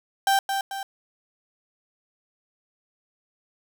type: tone with echo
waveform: 35% pulse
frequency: 784 Hz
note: G5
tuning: in tune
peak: -16 dBFS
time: 0.27-0.39 s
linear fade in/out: 2 ms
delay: 220 ms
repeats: 2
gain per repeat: -6 dB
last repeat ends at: 0.83 s
effects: none